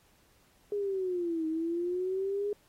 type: linear two-way sweep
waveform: sine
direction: down then up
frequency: 415.3 to 314.8 to 415.3 Hz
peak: -29 dBFS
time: 0.72-2.53 s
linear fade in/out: 2 ms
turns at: 1.47 s
effects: pink hiss -66 dBFS RMS until 2.68 s + AAC 48 kbps